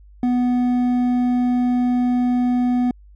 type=tone with hard clipping; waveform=triangle; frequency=246.9 Hz; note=B3; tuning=in tune; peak=-17 dBFS; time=0.23-2.91 s; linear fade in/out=2 ms; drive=9 dB; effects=added 50 Hz sine -43 dBFS peak until 3.15 s